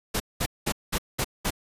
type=noise bursts; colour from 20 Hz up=pink; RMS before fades=-26 dBFS; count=6; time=0.14-1.506 s; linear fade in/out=10 ms; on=61 ms; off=200 ms; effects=resampled to 32000 Hz